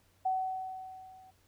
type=tone with level ramp; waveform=sine; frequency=753 Hz; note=F#5; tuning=30 cents sharp; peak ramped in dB=-26 to -54 dBFS; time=0.25-1.31 s; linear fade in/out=10 ms; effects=added 92 Hz sine -69 dBFS peak until 1.47 s + pink hiss -69 dBFS RMS until 1.47 s